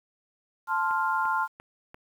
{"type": "chord", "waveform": "sine", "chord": "F major", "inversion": "first", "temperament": "equal", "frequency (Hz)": [880, 1046.5, 1396.9], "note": ["A5", "C6", "F6"], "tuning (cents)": [0, 0, 0], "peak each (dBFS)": -28, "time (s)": [0.67, 1.48], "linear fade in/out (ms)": 50}
{"type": "click train", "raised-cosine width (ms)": 0.5, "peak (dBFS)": -29, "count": 4, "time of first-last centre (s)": [0.91, 1.944], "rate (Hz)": 2.9}
{"effects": ["9-bit"]}